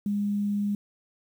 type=tone with quantisation; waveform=sine; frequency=204.3 Hz; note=G#3; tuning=28 cents flat; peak=-24 dBFS; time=0.06-0.75 s; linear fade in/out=2 ms; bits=9; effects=none